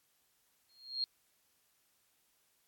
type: tone with exponential growth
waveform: sine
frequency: 4243 Hz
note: C8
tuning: 23 cents sharp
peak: -29 dBFS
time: 0.69-1.04 s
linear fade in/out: 1 ms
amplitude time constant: 74 ms
effects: white hiss -74 dBFS RMS until 2.67 s + AAC 64 kbps